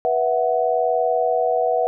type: chord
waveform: sine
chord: B suspended fourth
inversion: none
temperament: equal with one note detuned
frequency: 487.9 / 659.3 / 740 Hz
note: B4 / E5 / F#5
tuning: -21 / 0 / 0 cents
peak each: -21 dBFS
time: 0.05-1.87 s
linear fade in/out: 0 ms
effects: none